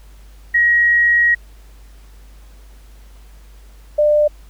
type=tone pair in turn; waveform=sine; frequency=1896 / 597.2 Hz; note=A#6 / D5; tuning=+29 / +29 cents; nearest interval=octave + minor sixth; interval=2000 cents; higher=first; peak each=-10 dBFS; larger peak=neither; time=0.54-1.35 / 3.98-4.28 s; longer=first; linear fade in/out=10 ms; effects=added 50 Hz sine -39 dBFS peak until 4.49 s + pink hiss -52 dBFS RMS until 4.49 s